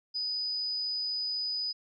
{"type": "tone", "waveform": "sine", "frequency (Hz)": 4978, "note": "D#8", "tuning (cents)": 0, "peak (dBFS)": -30, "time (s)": [0.14, 1.73], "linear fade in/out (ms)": 20, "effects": []}